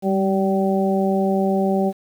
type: harmonic tone with a mistuned harmonic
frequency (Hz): 192.4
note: G3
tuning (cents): -32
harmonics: 1 / 2 / 3 / 4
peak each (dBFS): -19 / -22 / -24 / -25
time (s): 0.02-1.93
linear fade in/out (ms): 50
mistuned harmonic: 1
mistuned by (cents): +26
effects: 8-bit